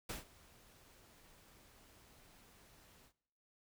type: noise with ADSR envelope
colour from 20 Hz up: pink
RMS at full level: -42 dBFS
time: 0.09-3.13 s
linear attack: 7 ms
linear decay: 140 ms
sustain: -22 dB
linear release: 82 ms
effects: noise-tail reverb RT60 0.8 s tail -21 dB re dry